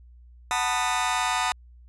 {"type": "chord", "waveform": "sawtooth", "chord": "B dominant seventh", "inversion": "second", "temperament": "just", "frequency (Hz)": [740.8, 889, 987.8, 1234.7], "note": ["F#5", "A5", "B5", "D#6"], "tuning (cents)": [2, 18, 0, -14], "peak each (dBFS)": -25, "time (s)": [0.51, 1.52], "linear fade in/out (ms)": 0, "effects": ["added 60 Hz sine -47 dBFS peak until 1.88 s", "resampled to 24000 Hz"]}